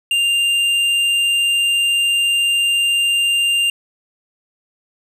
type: tone with hard clipping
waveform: sine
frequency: 2794 Hz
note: F7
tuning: in tune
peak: -15 dBFS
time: 0.11-3.7 s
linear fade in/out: 2 ms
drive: 7 dB
effects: none